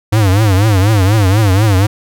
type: tone with vibrato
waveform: square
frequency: 101.3 Hz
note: G#2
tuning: 43 cents flat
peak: -8 dBFS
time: 0.12-1.87 s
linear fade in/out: 10 ms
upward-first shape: triangle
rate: 4.1 Hz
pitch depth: 200 cents each way
effects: none